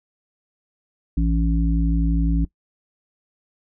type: harmonic tone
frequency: 55.9 Hz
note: A1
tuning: 28 cents sharp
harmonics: 1 / 3 / 5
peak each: -18 / -23 / -25 dBFS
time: 1.17-2.45 s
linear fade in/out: 5 ms
effects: noise-tail reverb RT60 0.1 s tail -20 dB re dry

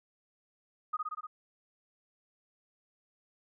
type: tone with echo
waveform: sine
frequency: 1244.5 Hz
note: D#6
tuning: in tune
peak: -29 dBFS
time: 0.93-0.97 s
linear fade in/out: 10 ms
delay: 60 ms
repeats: 5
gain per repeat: -2 dB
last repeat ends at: 1.27 s
effects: none

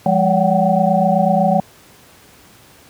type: tone cluster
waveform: sine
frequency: 173.6 / 204.2 / 570 / 740 / 768 Hz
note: F3 / G#3 / C#5 / F#5 / G5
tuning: -10 / -29 / +48 / 0 / -36 cents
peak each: -18 dBFS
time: 0.06-1.6 s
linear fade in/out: 2 ms
effects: pink hiss -46 dBFS RMS until 2.89 s + high-pass 80 Hz 12 dB/octave

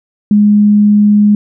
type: tone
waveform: sine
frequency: 207.7 Hz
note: G#3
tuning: in tune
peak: -4 dBFS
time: 0.31-1.35 s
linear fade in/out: 2 ms
effects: none

